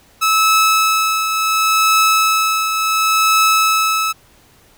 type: tone with tremolo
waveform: sawtooth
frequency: 1300 Hz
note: E6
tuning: 24 cents flat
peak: -6 dBFS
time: 0.21-4.13 s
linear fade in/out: 20 ms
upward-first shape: triangle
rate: 0.7 Hz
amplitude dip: 55%
effects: pink hiss -50 dBFS RMS until 4.77 s